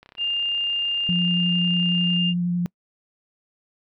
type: click train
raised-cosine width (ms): 0.3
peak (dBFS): -30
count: 71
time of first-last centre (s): 0.03-2.164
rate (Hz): 32.8
type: tone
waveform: sine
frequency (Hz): 2806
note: F7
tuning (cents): +8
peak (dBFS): -21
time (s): 0.17-2.34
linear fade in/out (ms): 50
type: tone with vibrato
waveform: sine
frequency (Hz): 175.6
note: F3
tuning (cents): +10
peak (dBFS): -20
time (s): 1.09-2.66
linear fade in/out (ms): 0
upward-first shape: sine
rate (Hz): 11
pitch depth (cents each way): 13
effects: noise-tail reverb RT60 0.1 s tail -26 dB re dry